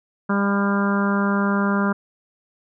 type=harmonic tone; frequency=200 Hz; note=G3; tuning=35 cents sharp; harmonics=1 / 2 / 3 / 4 / 5 / 6 / 7 / 8; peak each=-19 / -28 / -30 / -35 / -28 / -29 / -27 / -33 dBFS; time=0.29-1.93 s; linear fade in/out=10 ms; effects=none